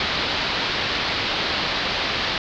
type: low-pass noise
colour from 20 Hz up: white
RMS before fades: -24 dBFS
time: 0-2.38 s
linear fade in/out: 2 ms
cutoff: 4600 Hz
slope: 48 dB/octave
effects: none